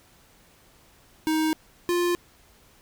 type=tone pair in turn; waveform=square; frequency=314.4 / 350.3 Hz; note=D#4 / F4; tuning=+18 / +5 cents; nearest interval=major second; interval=187 cents; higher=second; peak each=-22 dBFS; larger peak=neither; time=1.27-1.53 / 1.89-2.15 s; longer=neither; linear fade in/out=0 ms; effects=pink hiss -57 dBFS RMS until 2.81 s